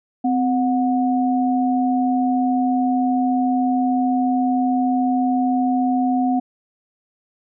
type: tone pair together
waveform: sine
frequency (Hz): 257.4 / 729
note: C4 / F#5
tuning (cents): -28 / -26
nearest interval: octave + tritone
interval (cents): 1802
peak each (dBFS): -17 / -21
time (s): 0.24-6.4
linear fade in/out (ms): 10
effects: none